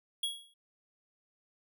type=tone with exponential decay; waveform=square; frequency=3322 Hz; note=G#7; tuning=in tune; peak=-29 dBFS; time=0.23-0.54 s; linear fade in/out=5 ms; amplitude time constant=67 ms; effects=none